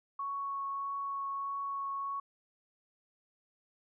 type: tone with vibrato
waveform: sine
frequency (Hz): 1108.7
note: C#6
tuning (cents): 0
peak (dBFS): -34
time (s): 0.19-2.2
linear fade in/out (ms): 5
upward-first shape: triangle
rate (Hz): 1.6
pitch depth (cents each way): 9
effects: none